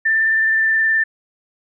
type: tone with vibrato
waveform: sine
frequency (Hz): 1780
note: A6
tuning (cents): +20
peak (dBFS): -13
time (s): 0.05-1.04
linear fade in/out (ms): 10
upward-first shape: sine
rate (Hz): 19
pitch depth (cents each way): 15
effects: none